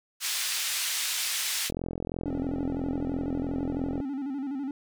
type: band-pass noise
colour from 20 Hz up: pink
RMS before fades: -30 dBFS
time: 0.2-1.71 s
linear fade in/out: 50 ms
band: 2600 to 13000 Hz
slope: 12 dB/octave
type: click train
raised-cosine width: 2 ms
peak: -19 dBFS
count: 100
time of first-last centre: 1.7-4.002 s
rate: 43 Hz
type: tone with vibrato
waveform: triangle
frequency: 274 Hz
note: C#4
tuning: 20 cents flat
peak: -28 dBFS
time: 2.26-4.71 s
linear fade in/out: 2 ms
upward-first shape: square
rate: 12 Hz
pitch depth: 77 cents each way
effects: none